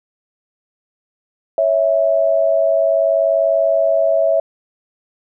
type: tone pair together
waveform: sine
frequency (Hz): 554.4 / 655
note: C#5 / E5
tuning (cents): 0 / -11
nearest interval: minor third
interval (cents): 289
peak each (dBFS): -17 / -13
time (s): 1.58-4.4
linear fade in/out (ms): 2
effects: none